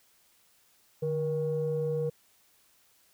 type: tone pair together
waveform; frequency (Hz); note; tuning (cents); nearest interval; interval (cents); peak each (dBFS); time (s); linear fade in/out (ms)
sine; 149.8 / 475.6; D3 / A#4; +35 / +35; octave + minor sixth; 2000; -31 / -28; 1.02-2.1; 10
effects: tanh soft clip ceiling -21 dBFS + white hiss -65 dBFS RMS until 3.13 s